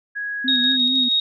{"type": "tone", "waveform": "sine", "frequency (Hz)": 1661.2, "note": "G#6", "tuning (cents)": 0, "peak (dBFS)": -24, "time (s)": [0.15, 0.77], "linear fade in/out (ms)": 20}
{"type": "tone with vibrato", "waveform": "sine", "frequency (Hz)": 252.8, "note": "B3", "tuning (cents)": 41, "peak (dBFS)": -23, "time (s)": [0.44, 1.09], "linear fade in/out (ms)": 10, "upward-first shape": "triangle", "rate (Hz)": 4.4, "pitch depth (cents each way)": 76}
{"type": "tone with tremolo", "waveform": "sine", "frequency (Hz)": 3753, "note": "A#7", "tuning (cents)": 11, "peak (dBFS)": -15, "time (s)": [0.48, 1.2], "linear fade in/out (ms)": 2, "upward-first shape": "square", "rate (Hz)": 6.3, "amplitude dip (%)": 25}
{"effects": []}